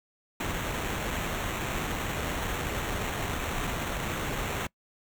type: noise with sample-and-hold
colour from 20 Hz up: pink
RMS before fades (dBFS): -32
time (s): 0.4-4.67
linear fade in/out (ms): 5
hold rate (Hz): 4900
effects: noise-tail reverb RT60 0.1 s tail -24 dB re dry